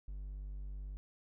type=tone; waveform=triangle; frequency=49.12 Hz; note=G1; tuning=4 cents sharp; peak=-39 dBFS; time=0.08-0.97 s; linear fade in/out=0 ms; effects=none